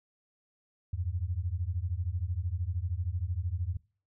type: beating tone pair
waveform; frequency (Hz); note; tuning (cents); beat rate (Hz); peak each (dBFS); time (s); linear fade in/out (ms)
sine; 82.41 / 95.41; E2 / G2; 0 / -46; 13; -33 / -33; 0.93-3.77; 5
effects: noise-tail reverb RT60 0.4 s tail -23 dB re dry